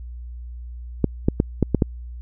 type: clicks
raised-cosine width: 3 ms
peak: -3 dBFS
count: 6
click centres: 1.043 / 1.285 / 1.401 / 1.627 / 1.747 / 1.822 s
effects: added 60 Hz sine -32 dBFS peak until 2.21 s